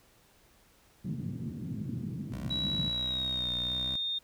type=band-pass noise; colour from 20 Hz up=pink; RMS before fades=-37 dBFS; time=1.04-2.89 s; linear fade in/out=10 ms; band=120 to 230 Hz; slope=24 dB/octave
type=tone with vibrato; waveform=15% pulse; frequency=62.3 Hz; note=B1; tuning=16 cents sharp; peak=-33 dBFS; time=2.32-3.96 s; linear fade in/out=5 ms; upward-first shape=sine; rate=1.4 Hz; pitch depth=48 cents each way
type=tone with pitch glide; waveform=sine; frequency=3900 to 3660 Hz; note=B7 to A#7; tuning=-23 to -32 cents; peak=-30 dBFS; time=2.5-4.19 s; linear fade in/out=10 ms; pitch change=-109 cents; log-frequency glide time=2.91-3.5 s
effects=pink hiss -63 dBFS RMS until 4.23 s